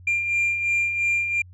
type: beating tone pair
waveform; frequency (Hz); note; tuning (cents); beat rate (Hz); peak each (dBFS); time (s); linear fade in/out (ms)
sine; 2387 / 2389.9; D7 / D7; +28 / +30; 2.9; -27 / -19; 0.07-1.42; 5
effects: tanh soft clip ceiling -17 dBFS + added 90 Hz sine -43 dBFS peak until 1.53 s